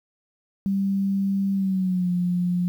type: tone with pitch glide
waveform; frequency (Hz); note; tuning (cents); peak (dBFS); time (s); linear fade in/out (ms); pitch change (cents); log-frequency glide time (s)
sine; 196 to 177.67; G3 to F3; 0 to +30; -20; 0.66-2.68; 0; -170; 1.54-2.11
effects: 9-bit